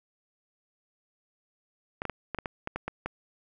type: clicks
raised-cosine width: 0.5 ms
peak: -17 dBFS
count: 10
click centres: 2.019 / 2.053 / 2.097 / 2.347 / 2.387 / 2.458 / 2.674 / 2.76 / 2.88 / 3.06 s
effects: none